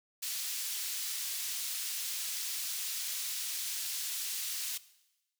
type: high-pass noise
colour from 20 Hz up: pink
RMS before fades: -37 dBFS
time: 0.22-4.78 s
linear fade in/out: 10 ms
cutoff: 3900 Hz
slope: 12 dB/octave
effects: noise-tail reverb RT60 1.0 s tail -18 dB re dry